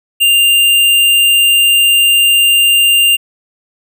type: tone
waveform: square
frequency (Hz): 2794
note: F7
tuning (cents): 0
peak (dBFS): -7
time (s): 0.2-3.17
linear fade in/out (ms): 20
effects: none